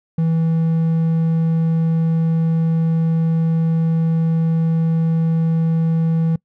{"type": "tone", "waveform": "triangle", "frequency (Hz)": 163.2, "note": "E3", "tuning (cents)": -17, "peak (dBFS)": -12, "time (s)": [0.18, 6.36], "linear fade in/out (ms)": 5, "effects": ["noise-tail reverb RT60 0.1 s tail -24 dB re dry"]}